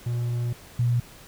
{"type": "tone pair in turn", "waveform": ["triangle", "sine"], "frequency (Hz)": [120, 120.54], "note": ["B2", "B2"], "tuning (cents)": [-49, -42], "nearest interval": "unison", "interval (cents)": 7, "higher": "second", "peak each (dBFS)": [-22, -19], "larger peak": "second", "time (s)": [[0.06, 0.53], [0.79, 1]], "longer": "first", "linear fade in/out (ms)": 5, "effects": ["pink hiss -48 dBFS RMS until 1.27 s"]}